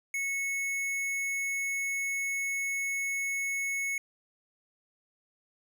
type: tone with tanh clipping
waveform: sine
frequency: 2200 Hz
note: C#7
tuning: 14 cents flat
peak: -31 dBFS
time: 0.14-3.98 s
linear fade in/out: 2 ms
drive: 17 dB
effects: none